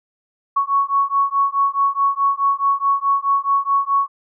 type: beating tone pair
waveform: sine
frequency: 1108.7 / 1113.4 Hz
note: C#6 / C#6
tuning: 0 / +7 cents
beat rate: 4.7 Hz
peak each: -18 dBFS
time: 0.56-4.08 s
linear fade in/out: 10 ms
effects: none